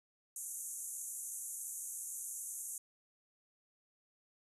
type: band-pass noise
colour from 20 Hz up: white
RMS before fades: -44 dBFS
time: 0.36-2.78 s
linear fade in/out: 2 ms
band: 6300 to 12000 Hz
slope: 96 dB/octave
effects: none